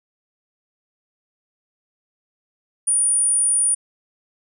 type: tone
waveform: sine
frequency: 9470 Hz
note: D9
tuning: 13 cents sharp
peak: -15 dBFS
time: 2.87-3.75 s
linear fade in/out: 10 ms
effects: none